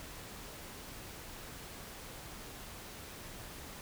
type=silence; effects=pink hiss -48 dBFS RMS until 3.81 s